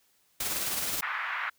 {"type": "noise with tremolo", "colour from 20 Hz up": "white", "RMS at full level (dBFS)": -30, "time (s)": [0.4, 1.01], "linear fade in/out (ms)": 5, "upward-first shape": "sine", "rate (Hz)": 19, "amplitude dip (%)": 35}
{"type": "band-pass noise", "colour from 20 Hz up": "white", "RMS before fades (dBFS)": -33, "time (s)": [1.02, 1.5], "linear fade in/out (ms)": 10, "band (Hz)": [1100, 1900], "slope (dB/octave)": 24}
{"effects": ["white hiss -68 dBFS RMS until 1.58 s"]}